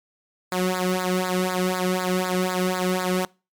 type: tone with flanger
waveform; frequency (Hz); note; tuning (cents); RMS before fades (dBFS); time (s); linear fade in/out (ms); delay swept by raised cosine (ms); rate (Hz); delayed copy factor
sawtooth; 183.5; F#3; -14; -23; 0.52-3.25; 0; 0.33 to 1.25; 4; -0.95
effects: noise-tail reverb RT60 0.3 s tail -24 dB re dry + MP3 96 kbps